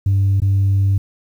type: tone with dropouts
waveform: sine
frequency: 98 Hz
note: G2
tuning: in tune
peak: -10 dBFS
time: 0.06-0.98 s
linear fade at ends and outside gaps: 5 ms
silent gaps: 0.402-0.419 s
effects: tanh soft clip ceiling -10 dBFS + 8-bit